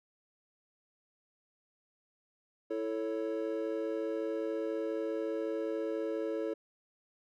triangle chord, A major, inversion second, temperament equal, 329.6 / 440 / 554.4 Hz, E4 / A4 / C#5, 0 / 0 / 0 cents, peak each -35 / -34 / -36 dBFS, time 2.7-6.54 s, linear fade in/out 10 ms, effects none

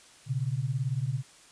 sine beating tone pair, 121.8 / 139.8 Hz, B2 / C#3, -24 / +15 cents, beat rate 18 Hz, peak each -30 dBFS, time 0.26-1.23 s, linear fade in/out 50 ms, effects white hiss -55 dBFS RMS until 1.51 s + resampled to 22050 Hz

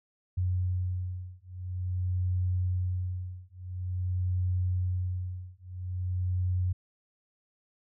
sine beating tone pair, 90.8 / 91.28 Hz, F#2 / F#2, -32 / -23 cents, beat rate 0.48 Hz, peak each -31 dBFS, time 0.37-6.73 s, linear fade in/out 10 ms, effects none

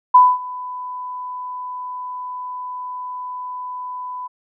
sine tone with ADSR envelope, 999 Hz, B5, 20 cents sharp, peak -4 dBFS, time 0.14-4.28 s, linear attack 10 ms, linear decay 230 ms, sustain -22 dB, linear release 18 ms, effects none

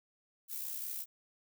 violet noise with amplitude modulation, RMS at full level -38 dBFS, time 0.48-1.06 s, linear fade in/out 50 ms, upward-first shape sine, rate 65.1 Hz, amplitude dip 50%, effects none

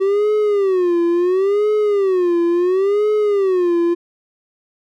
triangle tone with vibrato, 380.8 Hz, F#4, 50 cents sharp, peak -11 dBFS, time 0-3.95 s, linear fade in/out 20 ms, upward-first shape sine, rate 0.72 Hz, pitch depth 190 cents each way, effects none

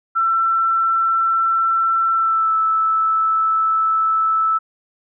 sine tone with pitch glide, 1342 to 1312.9 Hz, E6 to E6, +31 to -7 cents, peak -14 dBFS, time 0.15-4.59 s, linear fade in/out 20 ms, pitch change -38 cents, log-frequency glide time 2.13-2.55 s, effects none

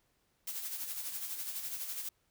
blue noise with tremolo, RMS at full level -38 dBFS, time 0.47-2.09 s, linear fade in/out 5 ms, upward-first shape sine, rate 12 Hz, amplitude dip 50%, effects pink hiss -75 dBFS RMS until 2.3 s

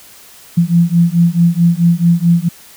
sine beating tone pair, 168.5 / 173.1 Hz, E3 / F3, +38 / -15 cents, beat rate 4.6 Hz, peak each -11 dBFS, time 0.57-2.49 s, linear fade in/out 10 ms, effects white hiss -40 dBFS RMS until 2.76 s

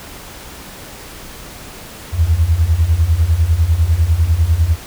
sine beating tone pair, 76 / 86 Hz, D#2 / F2, -40 / -26 cents, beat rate 10 Hz, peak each -15 / -12 dBFS, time 2.12-4.77 s, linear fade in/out 50 ms, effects pink hiss -34 dBFS RMS until 4.86 s

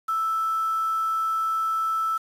sine tone with quantisation, 1318.5 Hz, E6, in tune, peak -22 dBFS, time 0.08-2.18 s, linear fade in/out 10 ms, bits 7, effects resampled to 32000 Hz

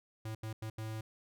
square tone bursts at uneven times, 110 Hz, A2, in tune, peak -39 dBFS, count 4, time 0.25-0.35 / 0.43-0.53 / 0.62-0.7 / 0.78-1.01 s, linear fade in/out 5 ms, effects none

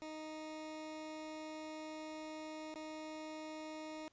20% pulse tone with dropouts, 311.1 Hz, D#4, in tune, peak -40 dBFS, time 0.02-4.08 s, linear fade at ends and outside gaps 0 ms, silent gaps 2.741-2.757 s, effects pink hiss -74 dBFS RMS until 4.12 s + resampled to 16000 Hz

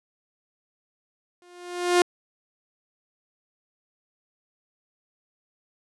sawtooth tone with exponential growth, 354.1 Hz, F4, 24 cents sharp, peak -10 dBFS, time 1.42-2.02 s, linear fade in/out 1 ms, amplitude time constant 130 ms, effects resampled to 24000 Hz

